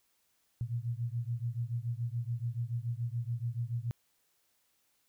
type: beating tone pair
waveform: sine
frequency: 115.4 / 122.4 Hz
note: A#2 / B2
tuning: -17 / -15 cents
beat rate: 7 Hz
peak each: -35 / -36 dBFS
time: 0.61-3.91 s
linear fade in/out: 0 ms
effects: white hiss -74 dBFS RMS until 5.08 s